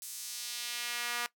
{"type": "tone with high-pass filter sweep", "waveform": "sawtooth", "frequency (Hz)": 240, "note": "B3", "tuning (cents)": -49, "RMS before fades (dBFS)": -38, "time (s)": [0.02, 1.26], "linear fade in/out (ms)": 0, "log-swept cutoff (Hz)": [8500, 1300], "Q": 1, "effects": ["noise-tail reverb RT60 0.1 s tail -19 dB re dry"]}